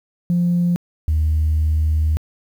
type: tone pair in turn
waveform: sine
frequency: 174.61 / 77.78 Hz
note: F3 / D#2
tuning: 0 / 0 cents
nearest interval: octave + major second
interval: 1400 cents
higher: first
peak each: -13 dBFS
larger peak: neither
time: 0.3-0.76 / 1.08-2.17 s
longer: second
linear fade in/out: 0 ms
effects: tanh soft clip ceiling -11 dBFS + 8-bit